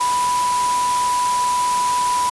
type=tone in noise; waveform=sine; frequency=987.8 Hz; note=B5; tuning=in tune; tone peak=-16 dBFS; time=0-2.3 s; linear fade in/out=10 ms; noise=white; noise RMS=-26 dBFS; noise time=0-2.3 s; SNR=+7 dB; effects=resampled to 24000 Hz